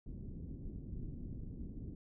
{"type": "low-pass noise", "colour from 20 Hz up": "pink", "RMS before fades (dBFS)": -45, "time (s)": [0.06, 1.95], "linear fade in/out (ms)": 2, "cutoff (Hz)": 300, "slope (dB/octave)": 24, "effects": []}